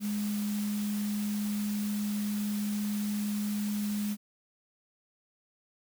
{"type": "tone in noise", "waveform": "sine", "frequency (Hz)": 207.7, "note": "G#3", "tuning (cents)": 0, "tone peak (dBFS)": -29, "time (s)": [0, 4.17], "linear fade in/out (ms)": 50, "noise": "white", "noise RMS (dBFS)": -43, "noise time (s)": [0, 4.17], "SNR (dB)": 11, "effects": []}